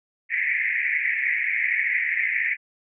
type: band-pass noise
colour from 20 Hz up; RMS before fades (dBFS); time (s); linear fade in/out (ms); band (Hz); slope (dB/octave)
white; -24; 0.29-2.57; 50; 1800 to 2300; 96
effects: none